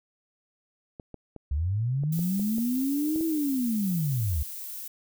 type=clicks; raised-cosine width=2 ms; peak=-27 dBFS; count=9; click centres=0.998 / 1.143 / 1.363 / 2.036 / 2.192 / 2.396 / 2.583 / 3.16 / 3.209 s
type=linear two-way sweep; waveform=sine; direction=up then down; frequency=65.9 to 329.6 to 65.9 Hz; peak=-24 dBFS; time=1.51-4.43 s; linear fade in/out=5 ms; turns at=3.25 s
type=noise; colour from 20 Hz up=violet; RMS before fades=-38 dBFS; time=2.12-4.88 s; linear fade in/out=5 ms
effects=none